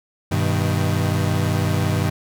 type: chord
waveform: 35% pulse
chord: G augmented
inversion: none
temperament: equal with one note detuned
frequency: 97.72 / 123.47 / 155.56 Hz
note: G2 / B2 / D#3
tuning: -5 / 0 / 0 cents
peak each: -19 / -23 / -21 dBFS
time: 0.31-2.1 s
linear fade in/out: 10 ms
effects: none

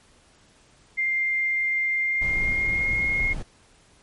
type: tone with pitch glide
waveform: sine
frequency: 2103 to 2148 Hz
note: C7 to C7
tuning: +8 to +45 cents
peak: -21 dBFS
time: 0.97-3.34 s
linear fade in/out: 20 ms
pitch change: +37 cents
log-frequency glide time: 1.98-3.03 s
type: noise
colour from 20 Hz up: brown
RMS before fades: -31 dBFS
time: 2.21-3.43 s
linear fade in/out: 10 ms
effects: pink hiss -57 dBFS RMS until 4.02 s + MP3 48 kbps

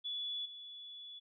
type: tone with level steps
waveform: sine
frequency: 3426 Hz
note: A7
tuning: 47 cents flat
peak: -37 / -47 dBFS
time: 0.04-1.2 s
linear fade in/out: 20 ms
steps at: 0.45 s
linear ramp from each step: 10 ms
effects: none

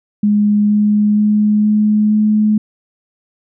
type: tone with pitch steps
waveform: sine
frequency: 207.7 / 209 / 210.4 / 211.7 / 213 Hz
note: G#3 / G#3 / G#3 / G#3 / G#3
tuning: 0 / +11 / +23 / +33 / +44 cents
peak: -9 dBFS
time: 0.23-2.58 s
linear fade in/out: 5 ms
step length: 470 ms
effects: none

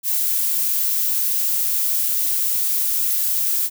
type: noise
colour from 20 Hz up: violet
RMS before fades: -20 dBFS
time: 0.03-3.7 s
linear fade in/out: 50 ms
effects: none

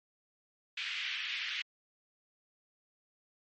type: band-pass noise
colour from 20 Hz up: white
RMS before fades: -38 dBFS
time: 0.77-1.62 s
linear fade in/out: 5 ms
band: 1900 to 3200 Hz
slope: 24 dB/octave
effects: MP3 32 kbps

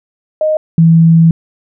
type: tone pair in turn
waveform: sine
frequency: 620 / 164.53 Hz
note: D#5 / E3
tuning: -6 / -3 cents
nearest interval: octave + major seventh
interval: 2297 cents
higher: first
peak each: -9 / -3 dBFS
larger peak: second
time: 0.41-0.57 / 0.78-1.31 s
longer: second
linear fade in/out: 2 ms
effects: none

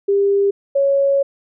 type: tone pair in turn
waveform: sine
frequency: 399.1 / 554.5 Hz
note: G4 / C#5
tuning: +31 / 0 cents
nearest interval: tritone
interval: 569 cents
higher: second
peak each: -12 dBFS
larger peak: neither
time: 0.08-0.51 / 0.75-1.23 s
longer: second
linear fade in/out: 10 ms
effects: none

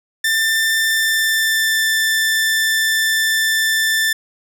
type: tone with pitch glide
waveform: sawtooth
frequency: 1786 to 1771.6 Hz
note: A6 to A6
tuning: +25 to +11 cents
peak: -11 dBFS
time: 0.24-4.13 s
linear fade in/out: 5 ms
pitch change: -14 cents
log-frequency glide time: 0.77-1.88 s
effects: none

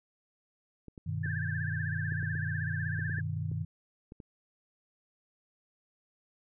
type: clicks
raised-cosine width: 3 ms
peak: -33 dBFS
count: 12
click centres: 0.883 / 0.978 / 1.26 / 2.122 / 2.229 / 2.353 / 2.993 / 3.097 / 3.186 / 3.516 / 4.121 / 4.202 s
type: chord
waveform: sine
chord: G augmented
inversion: none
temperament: equal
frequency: 98 / 123.47 / 155.56 Hz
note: G2 / B2 / D#3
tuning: 0 / 0 / 0 cents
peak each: -35 / -38 / -35 dBFS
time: 1.06-3.65 s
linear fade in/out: 10 ms
type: tone with vibrato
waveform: sine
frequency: 1661.2 Hz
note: G#6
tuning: in tune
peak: -36 dBFS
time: 1.23-3.21 s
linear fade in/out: 10 ms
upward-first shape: sine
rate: 16 Hz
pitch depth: 120 cents each way
effects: none

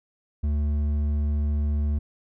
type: tone with hard clipping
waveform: sine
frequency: 73.8 Hz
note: D2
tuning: 9 cents sharp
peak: -23 dBFS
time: 0.43-1.99 s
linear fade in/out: 10 ms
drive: 6 dB
effects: none

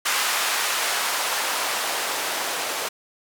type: noise with band-pass filter sweep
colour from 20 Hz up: blue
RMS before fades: -25 dBFS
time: 0.05-2.89 s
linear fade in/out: 10 ms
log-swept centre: 1100 to 560 Hz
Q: 0.89
effects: none

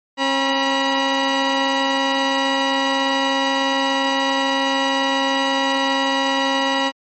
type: tone pair together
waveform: 15% pulse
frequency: 270.5 / 964 Hz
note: C#4 / B5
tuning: -42 / -42 cents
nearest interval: octave + minor seventh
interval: 2200 cents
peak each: -13 dBFS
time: 0.17-6.92 s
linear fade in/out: 50 ms
effects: low-pass 6000 Hz 12 dB/octave + MP3 32 kbps

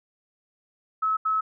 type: tone bursts at uneven times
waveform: sine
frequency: 1293 Hz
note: E6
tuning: 34 cents flat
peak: -21 dBFS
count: 2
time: 1.02-1.17 / 1.25-1.41 s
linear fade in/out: 10 ms
effects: none

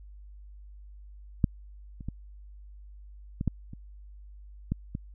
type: clicks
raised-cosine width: 5 ms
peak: -9 / -30 / -21 / -18 / -13 / -28 / -15 / -20 dBFS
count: 8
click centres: 1.442 / 2.008 / 2.086 / 3.411 / 3.477 / 3.734 / 4.72 / 4.951 s
effects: added 50 Hz sine -45 dBFS peak until 5.14 s

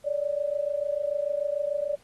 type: tone pair together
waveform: sine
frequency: 567 / 593.8 Hz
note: C#5 / D5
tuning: +39 / +19 cents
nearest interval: minor second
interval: 80 cents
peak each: -28 dBFS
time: 0.04-1.96 s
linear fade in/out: 20 ms
effects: pink hiss -60 dBFS RMS until 2.03 s + AAC 32 kbps

